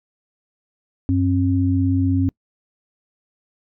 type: tone pair together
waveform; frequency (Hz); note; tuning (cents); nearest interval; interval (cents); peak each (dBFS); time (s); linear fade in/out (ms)
sine; 95.14 / 269.1; F#2 / C4; +49 / +49; octave + tritone; 1800; -18; 1.09-2.29; 0
effects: noise-tail reverb RT60 0.1 s tail -26 dB re dry